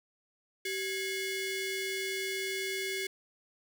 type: ring-modulated tone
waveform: sawtooth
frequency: 1272 Hz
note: D#6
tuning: 38 cents sharp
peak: -26 dBFS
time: 0.65-3.07 s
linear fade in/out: 5 ms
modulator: 887 Hz
effects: none